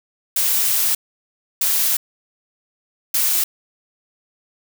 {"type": "noise bursts at uneven times", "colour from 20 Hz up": "blue", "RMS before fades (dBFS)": -18, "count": 3, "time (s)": [[0.36, 0.95], [1.61, 1.97], [3.14, 3.44]], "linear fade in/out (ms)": 5, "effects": []}